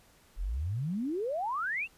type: exponential sweep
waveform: sine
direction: up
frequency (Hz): 36.86 to 2834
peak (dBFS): -30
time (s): 0.36-1.88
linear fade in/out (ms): 50
effects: pink hiss -62 dBFS RMS until 1.97 s + resampled to 32000 Hz